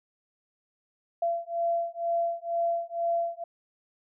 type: beating tone pair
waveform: sine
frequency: 679 / 681.1 Hz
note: F5 / F5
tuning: -49 / -44 cents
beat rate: 2.1 Hz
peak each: -29 dBFS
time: 1.22-3.44 s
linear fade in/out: 5 ms
effects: none